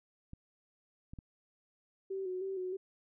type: clicks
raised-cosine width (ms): 5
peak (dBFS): -34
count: 3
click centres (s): 0.334 / 1.135 / 1.188
type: tone with vibrato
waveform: sine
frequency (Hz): 376.7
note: F#4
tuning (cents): +31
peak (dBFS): -35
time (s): 2.1-2.77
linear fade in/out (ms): 10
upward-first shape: square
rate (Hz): 3.2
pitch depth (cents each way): 40
effects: none